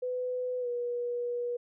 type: tone with pitch glide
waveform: sine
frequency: 501 to 483.1 Hz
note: B4 to B4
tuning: +25 to -38 cents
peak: -30 dBFS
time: 0.02-1.57 s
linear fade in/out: 10 ms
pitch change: -63 cents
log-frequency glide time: 0.6-0.68 s
effects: none